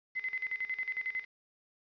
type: tone with tremolo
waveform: sine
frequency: 2043 Hz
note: C7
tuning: 42 cents flat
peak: -31 dBFS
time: 0.15-1.25 s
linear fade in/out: 20 ms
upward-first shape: square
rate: 11 Hz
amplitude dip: 80%
effects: resampled to 11025 Hz + 10-bit